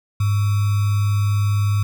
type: tone with sample-and-hold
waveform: sine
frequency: 102.3 Hz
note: G#2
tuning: 26 cents flat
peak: -15 dBFS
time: 0.2-1.83 s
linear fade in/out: 5 ms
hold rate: 1225 Hz
effects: none